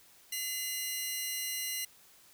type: tone pair together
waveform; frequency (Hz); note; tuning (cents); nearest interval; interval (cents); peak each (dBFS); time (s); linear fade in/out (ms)
10% pulse; 2040 / 2840; C7 / F7; -44 / +28; tritone; 572; -28; 0.32-1.85; 5
effects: white hiss -60 dBFS RMS until 2.33 s